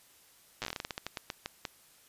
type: slowing click train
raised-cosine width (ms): 0.2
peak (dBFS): -18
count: 18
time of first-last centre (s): 0.62-1.652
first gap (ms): 8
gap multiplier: 1.22
effects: white hiss -61 dBFS RMS until 2.08 s + resampled to 32000 Hz